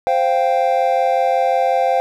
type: chord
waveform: triangle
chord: C suspended fourth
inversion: none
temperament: equal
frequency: 523.3 / 698.5 / 784 Hz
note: C5 / F5 / G5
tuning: 0 / 0 / 0 cents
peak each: -16 dBFS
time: 0.07-2 s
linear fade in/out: 0 ms
effects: none